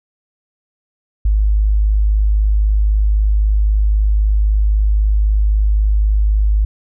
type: tone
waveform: sine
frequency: 51.91 Hz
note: G#1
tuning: in tune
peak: -10 dBFS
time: 1.25-6.65 s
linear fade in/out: 5 ms
effects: none